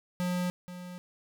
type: tone with echo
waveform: square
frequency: 179.2 Hz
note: F3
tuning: 45 cents sharp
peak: -29 dBFS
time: 0.2-0.5 s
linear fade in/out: 0 ms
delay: 480 ms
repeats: 1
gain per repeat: -12 dB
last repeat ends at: 0.98 s
effects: none